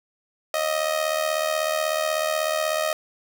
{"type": "tone with amplitude modulation", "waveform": "sawtooth", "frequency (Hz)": 626, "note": "D#5", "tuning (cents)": 10, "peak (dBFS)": -15, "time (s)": [0.54, 2.93], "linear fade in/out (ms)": 2, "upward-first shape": "sine", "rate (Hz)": 76.3, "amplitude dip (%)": 70, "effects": []}